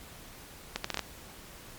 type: accelerating click train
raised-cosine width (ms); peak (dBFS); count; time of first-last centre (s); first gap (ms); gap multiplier
0.2; -13; 6; 0.76-0.993; 84; 0.7
effects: pink hiss -49 dBFS RMS until 1.78 s + MP3 96 kbps